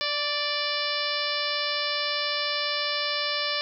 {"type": "harmonic tone with a mistuned harmonic", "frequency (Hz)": 587.3, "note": "D5", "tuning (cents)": 0, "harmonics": [1, 2, 3, 4, 5, 6, 7, 8, 9], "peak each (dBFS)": [-34, -34, -34, -34, -34, -34, -34, -34, -34], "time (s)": [0.01, 3.61], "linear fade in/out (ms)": 0, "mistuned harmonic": 2, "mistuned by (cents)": -20, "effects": []}